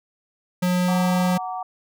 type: tone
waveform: square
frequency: 180.1 Hz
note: F#3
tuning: 46 cents flat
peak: -19 dBFS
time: 0.62-1.38 s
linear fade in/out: 10 ms
type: chord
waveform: sine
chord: Gb augmented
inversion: none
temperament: just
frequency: 740 / 925 / 1156.2 Hz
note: Gb5 / Bb5 / D6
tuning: 0 / -14 / -27 cents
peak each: -28 / -34 / -34 dBFS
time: 0.88-1.63 s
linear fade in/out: 5 ms
effects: none